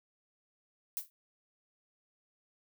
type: noise with exponential decay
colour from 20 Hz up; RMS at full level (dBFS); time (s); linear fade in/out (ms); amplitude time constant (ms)
violet; -32; 0.97-1.1; 0; 27
effects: none